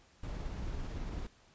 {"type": "noise with tremolo", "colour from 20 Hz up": "brown", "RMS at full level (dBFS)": -38, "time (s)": [0.23, 1.27], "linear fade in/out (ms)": 5, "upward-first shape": "triangle", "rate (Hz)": 18, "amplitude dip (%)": 25, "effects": ["pink hiss -64 dBFS RMS until 1.54 s", "resampled to 16000 Hz"]}